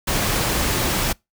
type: noise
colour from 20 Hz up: pink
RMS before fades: -21 dBFS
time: 0.07-1.13 s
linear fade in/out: 10 ms
effects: noise-tail reverb RT60 0.2 s tail -26 dB re dry